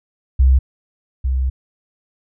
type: tone pair in turn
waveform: sine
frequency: 65.3 / 64.95 Hz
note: C2 / C2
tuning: -3 / -12 cents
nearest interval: unison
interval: 9 cents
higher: first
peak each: -8 / -15 dBFS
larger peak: first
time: 0.39-0.59 / 1.24-1.5 s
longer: second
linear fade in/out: 10 ms
effects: none